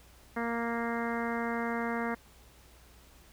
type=harmonic tone; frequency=233.1 Hz; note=A#3; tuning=in tune; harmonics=1 / 2 / 3 / 4 / 5 / 6 / 7 / 8 / 9; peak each=-34 / -37 / -39 / -40 / -41 / -42 / -42 / -43 / -44 dBFS; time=0.36-2.15 s; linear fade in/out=10 ms; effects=added 60 Hz sine -59 dBFS peak until 3.32 s + pink hiss -59 dBFS RMS until 3.32 s